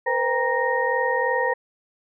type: tone cluster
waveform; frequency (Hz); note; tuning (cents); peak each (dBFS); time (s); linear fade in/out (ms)
sine; 470 / 513 / 799 / 940 / 1859; A#4 / C5 / G5 / A#5 / A#6; +14 / -34 / +33 / +14 / -5; -28 / -24 / -32 / -25 / -25; 0.06-1.54; 10
effects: none